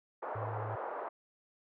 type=band-pass noise; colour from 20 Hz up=pink; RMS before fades=-40 dBFS; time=0.22-1.09 s; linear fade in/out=10 ms; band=470 to 1200 Hz; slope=24 dB/octave
type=tone; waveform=sine; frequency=108.6 Hz; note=A2; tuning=22 cents flat; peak=-38 dBFS; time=0.35-0.76 s; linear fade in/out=10 ms
effects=none